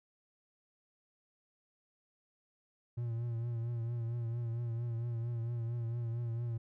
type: tone with vibrato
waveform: triangle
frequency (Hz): 117.2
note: A#2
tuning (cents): +10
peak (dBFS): -32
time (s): 2.97-6.58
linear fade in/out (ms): 10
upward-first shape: triangle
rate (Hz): 4.4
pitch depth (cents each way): 55
effects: none